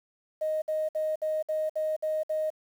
sine tone bursts, 622.3 Hz, D#5, in tune, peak -25 dBFS, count 8, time 0.41-2.503 s, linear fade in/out 10 ms, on 210 ms, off 59 ms, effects tanh soft clip ceiling -21 dBFS + 9-bit

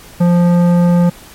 sine tone with tanh clipping, 174.61 Hz, F3, in tune, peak -9 dBFS, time 0.2-1.1 s, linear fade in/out 10 ms, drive 13 dB, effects pink hiss -38 dBFS RMS until 1.34 s + MP3 64 kbps

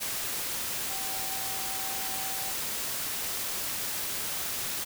sine tone in noise, 770 Hz, G5, 31 cents flat, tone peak -41 dBFS, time 0.89-2.52 s, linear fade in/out 20 ms, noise white, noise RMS -33 dBFS, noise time 0-4.85 s, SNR -11 dB, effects none

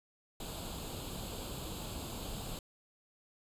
pink noise with comb filter, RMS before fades -42 dBFS, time 0.4-2.59 s, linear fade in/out 2 ms, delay 0.26 ms, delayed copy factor +0.75, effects resampled to 32000 Hz

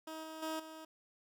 15% pulse tone with level steps, 317.2 Hz, D#4, 33 cents sharp, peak -37 / -39 / -31 / -42 dBFS, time 0.07-0.85 s, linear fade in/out 5 ms, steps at 0.23 / 0.42 / 0.59 s, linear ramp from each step 10 ms, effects none

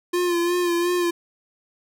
square tone with vibrato, 349.3 Hz, F4, in tune, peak -20 dBFS, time 0.13-1.11 s, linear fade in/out 10 ms, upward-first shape sine, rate 2.8 Hz, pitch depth 37 cents each way, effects none

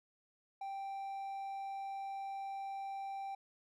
triangle tone, 784 Hz, G5, in tune, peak -38 dBFS, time 0.61-3.35 s, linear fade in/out 5 ms, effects none

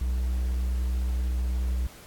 triangle tone, 62.1 Hz, B1, 10 cents sharp, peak -22 dBFS, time 0.01-1.87 s, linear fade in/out 5 ms, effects pink hiss -49 dBFS RMS until 2.06 s + AAC 64 kbps

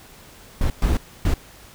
brown noise bursts at uneven times, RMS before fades -18 dBFS, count 3, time 0.61-0.7 / 0.82-0.97 / 1.25-1.34 s, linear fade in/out 2 ms, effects pink hiss -46 dBFS RMS until 1.74 s

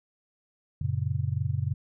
sine chord, F# major, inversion none, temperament just, 92.5 / 115.62 / 138.75 Hz, F#2 / A#2 / C#3, 0 / -14 / +2 cents, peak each -30 dBFS, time 0.81-1.74 s, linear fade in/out 5 ms, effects none

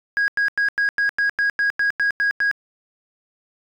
sine tone bursts, 1645 Hz, G#6, 17 cents flat, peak -14 dBFS, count 12, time 0.17-2.513 s, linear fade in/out 0 ms, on 110 ms, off 93 ms, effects tanh soft clip ceiling -15 dBFS

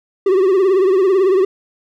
triangle tone with vibrato, 380 Hz, F#4, 46 cents sharp, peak -8 dBFS, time 0.26-1.45 s, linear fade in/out 5 ms, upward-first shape triangle, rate 18 Hz, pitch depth 110 cents each way, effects none

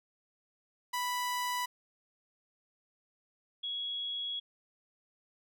sawtooth / sine tone pair in turn, 987.8 / 3336 Hz, B5 / G#7, 0 / +7 cents, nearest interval octave + major sixth, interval 2107 cents, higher second, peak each -28 / -34 dBFS, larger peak first, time 0.93-1.66 / 3.63-4.4 s, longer second, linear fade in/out 10 ms, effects none

